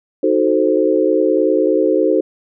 sine chord, D# diminished seventh, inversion none, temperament equal, 311.1 / 370 / 440 / 523.3 Hz, D#4 / F#4 / A4 / C5, 0 / 0 / 0 / 0 cents, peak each -17 dBFS, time 0.23-2.21 s, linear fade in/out 5 ms, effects none

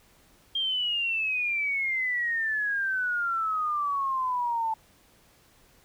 sine exponential sweep, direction down, 3214 to 880 Hz, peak -25 dBFS, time 0.55-4.74 s, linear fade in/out 5 ms, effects pink hiss -60 dBFS RMS until 5.84 s

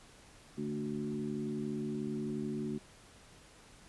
harmonic tone with a mistuned harmonic, 73.9 Hz, D2, 11 cents sharp, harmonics 2 / 3 / 4 / 5, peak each -43 / -37 / -42 / -41 dBFS, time 0.57-2.79 s, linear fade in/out 20 ms, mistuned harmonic 4, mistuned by -16 cents, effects pink hiss -58 dBFS RMS until 3.88 s + resampled to 24000 Hz

